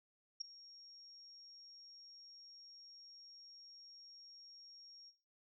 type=tone with ADSR envelope; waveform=sine; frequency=5570 Hz; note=F8; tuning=5 cents flat; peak=-36 dBFS; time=0.4-5.12 s; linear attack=13 ms; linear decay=6 ms; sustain=-20 dB; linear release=38 ms; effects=noise-tail reverb RT60 0.4 s tail -17 dB re dry